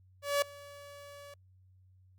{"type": "tone with ADSR envelope", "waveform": "sawtooth", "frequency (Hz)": 571, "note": "D5", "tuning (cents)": -49, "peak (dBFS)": -21, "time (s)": [0.22, 1.34], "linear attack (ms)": 200, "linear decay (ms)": 3, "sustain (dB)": -23, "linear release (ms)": 3, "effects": ["added 93 Hz sine -59 dBFS peak until 2.18 s", "Opus 48 kbps"]}